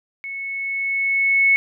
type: tone with level ramp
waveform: sine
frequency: 2202 Hz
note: C#7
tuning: 12 cents flat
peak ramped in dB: -28 to -11 dBFS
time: 0.24-1.56 s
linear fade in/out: 0 ms
effects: none